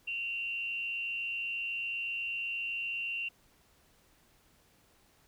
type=tone with frequency modulation; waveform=sine; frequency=2754 Hz; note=F7; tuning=25 cents flat; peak=-33 dBFS; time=0.07-3.29 s; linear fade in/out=10 ms; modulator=207 Hz; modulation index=0.34; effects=pink hiss -66 dBFS RMS until 5.27 s